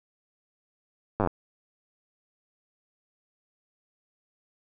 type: slowing click train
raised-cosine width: 1 ms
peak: -11 dBFS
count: 8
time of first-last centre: 1.2-1.273 s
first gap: 9 ms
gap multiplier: 1.05
effects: none